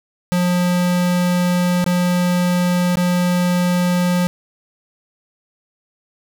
square tone with dropouts, 178.1 Hz, F3, 34 cents sharp, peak -15 dBFS, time 0.32-4.27 s, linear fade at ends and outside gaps 0 ms, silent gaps 1.842-1.863 / 2.956-2.971 s, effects none

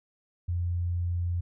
sine tone, 87.31 Hz, F2, in tune, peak -26 dBFS, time 0.48-1.41 s, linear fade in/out 10 ms, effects none

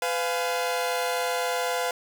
sawtooth chord, F diminished, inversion second, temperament just, 502.9 / 698.5 / 838.1 Hz, Cb5 / F5 / Ab5, +31 / 0 / +16 cents, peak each -24 / -25 / -30 dBFS, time 0.02-1.91 s, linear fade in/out 2 ms, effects none

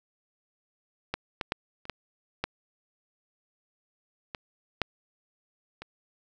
clicks, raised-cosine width 0.3 ms, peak -13 / -14 / -11 / -30 / -16 / -12 / -19 / -9 / -24 dBFS, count 9, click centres 1.14 / 1.412 / 1.521 / 1.854 / 1.897 / 2.44 / 4.348 / 4.817 / 5.82 s, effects none

